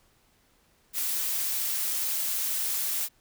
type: noise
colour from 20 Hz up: blue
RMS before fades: -29 dBFS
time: 0.93-3.09 s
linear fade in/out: 50 ms
effects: pink hiss -65 dBFS RMS until 3.2 s